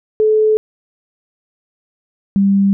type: tone pair in turn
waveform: sine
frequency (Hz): 432.1 / 197.43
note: A4 / G3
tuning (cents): -31 / +13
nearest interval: octave + major second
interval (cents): 1356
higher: first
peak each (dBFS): -9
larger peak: neither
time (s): 0.2-0.57 / 2.36-2.73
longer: neither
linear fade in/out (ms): 0
effects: none